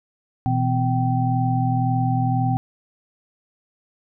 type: tone cluster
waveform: sine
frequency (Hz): 121.8 / 163.7 / 255 / 774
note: B2 / E3 / C4 / G5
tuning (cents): -24 / -12 / -44 / -22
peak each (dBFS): -20 / -27 / -25 / -24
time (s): 0.46-2.57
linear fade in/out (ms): 0
effects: none